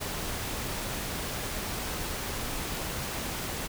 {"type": "noise", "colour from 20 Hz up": "pink", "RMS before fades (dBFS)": -34, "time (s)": [0, 3.68], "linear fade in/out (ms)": 20, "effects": []}